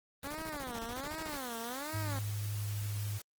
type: noise bursts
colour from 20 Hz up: pink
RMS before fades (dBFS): -44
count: 16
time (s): 0.23-1.372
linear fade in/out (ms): 2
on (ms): 47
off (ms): 26
type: tone with vibrato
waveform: 10% pulse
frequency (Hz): 270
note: C#4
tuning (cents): -45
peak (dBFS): -31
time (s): 0.24-2.19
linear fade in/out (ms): 2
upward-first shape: sine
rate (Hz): 1.3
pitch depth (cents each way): 290
type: noise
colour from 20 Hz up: white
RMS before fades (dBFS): -47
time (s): 1.29-3.22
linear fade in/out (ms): 5
type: tone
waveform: sine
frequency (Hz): 103.6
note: G#2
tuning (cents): -4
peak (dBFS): -34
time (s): 1.93-3.19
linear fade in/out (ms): 20
effects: Opus 24 kbps